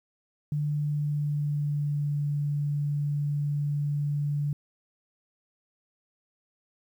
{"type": "tone with pitch glide", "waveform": "sine", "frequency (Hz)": [148.1, 145.47], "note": ["D3", "D3"], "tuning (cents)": [15, -16], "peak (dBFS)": -25, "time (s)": [0.52, 4.53], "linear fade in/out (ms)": 2, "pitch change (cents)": -31, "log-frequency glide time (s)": [0.66, 2.23], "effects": ["10-bit"]}